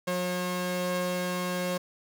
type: tone pair together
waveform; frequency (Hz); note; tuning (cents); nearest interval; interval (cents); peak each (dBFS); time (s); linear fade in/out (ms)
sawtooth; 179.96 / 541; F#3 / C#5; -48 / -42; octave + perfect fifth; 1906; -27; 0.07-1.78; 10
effects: none